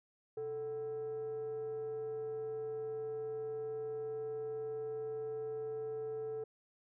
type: tone with frequency modulation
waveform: sine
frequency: 440.1 Hz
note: A4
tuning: in tune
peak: -36 dBFS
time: 0.37-6.44 s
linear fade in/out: 5 ms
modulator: 314 Hz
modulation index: 0.27
effects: tanh soft clip ceiling -35 dBFS